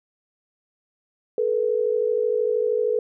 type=tone pair together; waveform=sine; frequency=432.7 / 485.7 Hz; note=A4 / B4; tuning=-29 / -29 cents; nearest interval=major second; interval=200 cents; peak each=-22 dBFS; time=1.38-2.99 s; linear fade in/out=2 ms; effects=none